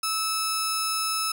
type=tone pair together; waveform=sawtooth; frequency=1305 / 5220 Hz; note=E6 / E8; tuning=-18 / -18 cents; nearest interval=2 octaves; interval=2400 cents; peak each=-24 dBFS; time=0.03-1.32 s; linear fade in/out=5 ms; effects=none